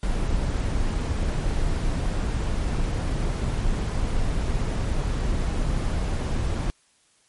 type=noise; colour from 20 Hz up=brown; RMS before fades=-24 dBFS; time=0.03-6.7 s; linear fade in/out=0 ms; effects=white hiss -62 dBFS RMS until 7.28 s + MP3 48 kbps